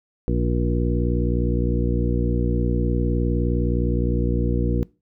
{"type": "harmonic tone with a mistuned harmonic", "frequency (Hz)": 59.6, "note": "A#1", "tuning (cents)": 39, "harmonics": [1, 2, 3, 4, 5, 6, 8], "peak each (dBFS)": [-22, -25, -27, -28, -29, -30, -31], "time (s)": [0.28, 4.83], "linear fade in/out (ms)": 0, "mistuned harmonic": 6, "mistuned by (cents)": 18, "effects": ["noise-tail reverb RT60 0.3 s tail -23 dB re dry"]}